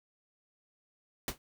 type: noise with exponential decay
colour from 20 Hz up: pink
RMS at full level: -29 dBFS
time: 1.28-1.38 s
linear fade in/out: 1 ms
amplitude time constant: 20 ms
effects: none